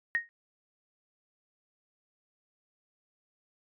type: tone with exponential decay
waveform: sine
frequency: 1864.7 Hz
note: A#6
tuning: in tune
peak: -21 dBFS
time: 0.15-0.29 s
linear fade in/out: 0 ms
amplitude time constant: 29 ms
effects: MP3 96 kbps